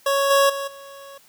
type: tone with level steps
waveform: 25% pulse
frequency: 554.4 Hz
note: C#5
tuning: in tune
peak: -14 / -10 / -22 / -35 dBFS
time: 0.06-1.18 s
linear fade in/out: 5 ms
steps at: 0.3 / 0.49 / 0.67 s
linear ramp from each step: 10 ms
effects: white hiss -54 dBFS RMS until 1.28 s